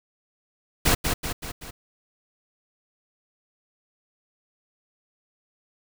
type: noise with echo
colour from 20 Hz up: pink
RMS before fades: -19 dBFS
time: 0.85-0.95 s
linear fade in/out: 10 ms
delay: 190 ms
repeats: 4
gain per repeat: -5 dB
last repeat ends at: 1.71 s
effects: none